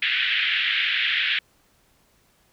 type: band-pass noise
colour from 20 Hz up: white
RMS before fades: -23 dBFS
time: 0.02-1.39 s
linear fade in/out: 5 ms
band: 1600 to 3400 Hz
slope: 48 dB/octave
effects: pink hiss -62 dBFS RMS until 2.52 s